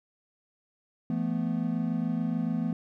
triangle chord, E suspended fourth, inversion none, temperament equal with one note detuned, 168.86 / 220 / 246.9 Hz, E3 / A3 / B3, +42 / 0 / 0 cents, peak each -29 dBFS, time 1.1-2.73 s, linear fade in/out 2 ms, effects none

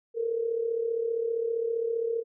sine tone with amplitude modulation, 460 Hz, A#4, 23 cents flat, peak -23 dBFS, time 0.14-2.24 s, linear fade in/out 50 ms, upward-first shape sine, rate 35.2 Hz, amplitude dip 65%, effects none

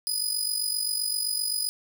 20% pulse tone with amplitude modulation, 4978 Hz, D#8, in tune, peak -17 dBFS, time 0.07-1.69 s, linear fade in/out 0 ms, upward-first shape sine, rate 47.7 Hz, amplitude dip 65%, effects none

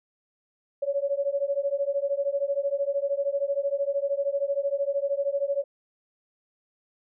sine beating tone pair, 554.4 / 567.4 Hz, C#5 / C#5, 0 / +40 cents, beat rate 13 Hz, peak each -27 dBFS, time 0.82-5.64 s, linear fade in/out 10 ms, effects none

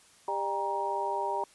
harmonic tone with a mistuned harmonic, 199.2 Hz, G3, 28 cents sharp, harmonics 2 / 3 / 4 / 5, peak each -36 / -37 / -35 / -31 dBFS, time 0.28-1.44 s, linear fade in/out 2 ms, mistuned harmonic 5, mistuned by -99 cents, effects white hiss -59 dBFS RMS until 1.54 s + resampled to 24000 Hz

